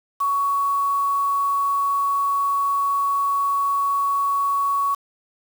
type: tone with quantisation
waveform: sine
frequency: 1119 Hz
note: C#6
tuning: 16 cents sharp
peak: -18 dBFS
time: 0.2-4.95 s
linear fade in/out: 10 ms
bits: 6
effects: none